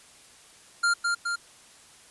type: tone with echo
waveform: square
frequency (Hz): 1396.9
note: F6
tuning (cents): 0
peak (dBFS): -21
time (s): 0.83-0.94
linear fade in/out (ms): 10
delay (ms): 210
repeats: 2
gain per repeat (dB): -3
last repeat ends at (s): 1.36
effects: white hiss -53 dBFS RMS until 2.1 s + resampled to 24000 Hz